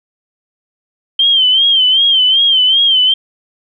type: tone with vibrato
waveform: sine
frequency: 3136 Hz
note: G7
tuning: in tune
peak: -7 dBFS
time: 1.19-3.14 s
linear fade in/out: 5 ms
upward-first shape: sine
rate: 2.6 Hz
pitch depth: 83 cents each way
effects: none